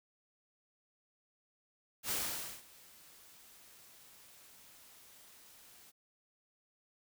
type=noise with ADSR envelope; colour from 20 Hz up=white; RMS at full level=-35 dBFS; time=2.03-5.92 s; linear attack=77 ms; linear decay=510 ms; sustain=-24 dB; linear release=27 ms; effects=none